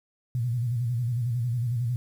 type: tone with vibrato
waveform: sine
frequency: 120 Hz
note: B2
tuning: 49 cents flat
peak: -24 dBFS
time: 0.35-1.96 s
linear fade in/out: 0 ms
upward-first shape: square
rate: 11 Hz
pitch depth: 75 cents each way
effects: 9-bit